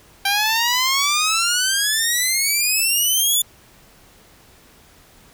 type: exponential sweep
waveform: 10% pulse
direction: up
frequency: 784 to 3507 Hz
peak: -8 dBFS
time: 0.25-3.42 s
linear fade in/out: 5 ms
effects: pink hiss -50 dBFS RMS until 5.33 s